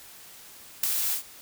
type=noise with ADSR envelope; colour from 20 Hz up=blue; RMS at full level=-19 dBFS; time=0.83-1.23 s; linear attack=7 ms; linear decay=5 ms; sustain=-8 dB; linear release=98 ms; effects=white hiss -48 dBFS RMS until 1.41 s

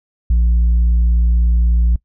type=tone; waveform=sine; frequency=58.2 Hz; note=A#1; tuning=2 cents flat; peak=-7 dBFS; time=0.3-1.96 s; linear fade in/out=5 ms; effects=noise-tail reverb RT60 0.1 s tail -24 dB re dry + tanh soft clip ceiling -9 dBFS

